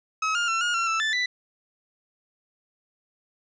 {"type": "tone with pitch steps", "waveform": "30% pulse", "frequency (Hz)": [1281, 1411, 1350, 1430, 1361, 1324, 1756, 1983], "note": ["E6", "F6", "E6", "F6", "F6", "E6", "A6", "B6"], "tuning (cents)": [-50, 17, 41, 41, -45, 7, -4, 7], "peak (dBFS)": -20, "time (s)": [0.22, 1.26], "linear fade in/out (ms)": 5, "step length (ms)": 130, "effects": ["resampled to 16000 Hz", "10-bit"]}